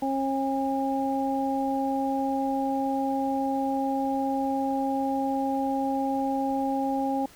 harmonic tone, 270.7 Hz, C#4, 41 cents flat, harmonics 1 / 2 / 3, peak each -27 / -32 / -28 dBFS, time 0.02-7.26 s, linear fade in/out 5 ms, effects pink hiss -52 dBFS RMS until 7.35 s

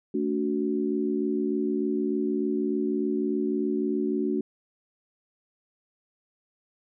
sine chord, D major, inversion second, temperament equal with one note detuned, 220 / 286.6 / 370 Hz, A3 / D4 / F#4, 0 / -42 / 0 cents, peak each -29 / -28 / -28 dBFS, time 0.14-4.41 s, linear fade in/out 5 ms, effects none

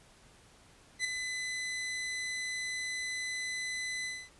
sawtooth tone with ADSR envelope, 2011 Hz, B6, 31 cents sharp, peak -24 dBFS, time 0.99-4.3 s, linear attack 57 ms, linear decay 4 ms, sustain -7 dB, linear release 250 ms, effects pink hiss -60 dBFS RMS until 4.39 s + resampled to 24000 Hz

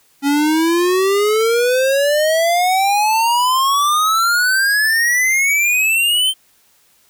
square exponential sweep, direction up, 277.2 to 3136 Hz, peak -13 dBFS, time 0.22-6.34 s, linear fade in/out 50 ms, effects white hiss -55 dBFS RMS until 7.09 s

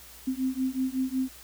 sine beating tone pair, 258 / 263.4 Hz, C4 / C4, -24 / +12 cents, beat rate 5.4 Hz, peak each -29 dBFS, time 0.27-1.29 s, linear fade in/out 10 ms, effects added 60 Hz sine -55 dBFS peak until 1.43 s + white hiss -49 dBFS RMS until 1.43 s

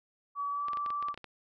sine tone with pitch glide, 1141 to 1163 Hz, C#6 to D6, +50 to -17 cents, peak -31 dBFS, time 0.35-1.15 s, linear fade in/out 50 ms, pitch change +33 cents, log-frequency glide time 0.5-0.69 s
clicks, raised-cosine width 0.3 ms, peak -28 dBFS, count 10, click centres 0.684 / 0.733 / 0.772 / 0.862 / 0.904 / 1.026 / 1.085 / 1.143 / 1.176 / 1.243 s
effects none

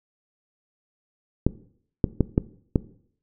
clicks, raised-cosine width 3 ms, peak -5 dBFS, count 5, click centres 1.466 / 2.042 / 2.207 / 2.379 / 2.758 s, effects noise-tail reverb RT60 0.6 s tail -18 dB re dry

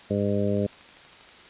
harmonic tone, 101.5 Hz, G#2, 39 cents flat, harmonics 1 / 2 / 3 / 4 / 5 / 6, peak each -29 / -26 / -33 / -29 / -30 / -31 dBFS, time 0.1-0.67 s, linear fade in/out 10 ms
click train, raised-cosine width 0.2 ms, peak -33 dBFS, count 10, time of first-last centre 0.57-1.29 s, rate 12.5 Hz
effects white hiss -48 dBFS RMS until 1.49 s + resampled to 8000 Hz

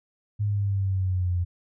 sine exponential sweep, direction down, 104.7 to 87.31 Hz, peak -22 dBFS, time 0.39-1.45 s, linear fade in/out 20 ms, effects none

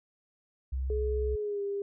sine tone, 65.41 Hz, C2, in tune, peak -29 dBFS, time 0.72-1.36 s, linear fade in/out 10 ms
sine tone with pitch glide, 423.5 to 401.1 Hz, G#4 to G4, +34 to +40 cents, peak -30 dBFS, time 0.9-1.82 s, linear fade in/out 2 ms, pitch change -94 cents, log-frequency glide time 1.38-1.62 s
effects none

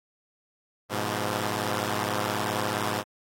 5% pulse chord, F diminished, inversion first, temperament equal with one note detuned, 104.31 / 123.47 / 174.61 Hz, Ab2 / Cb3 / F3, +8 / 0 / 0 cents, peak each -18 / -21 / -23 dBFS, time 0.89-3.04 s, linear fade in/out 50 ms, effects AAC 48 kbps

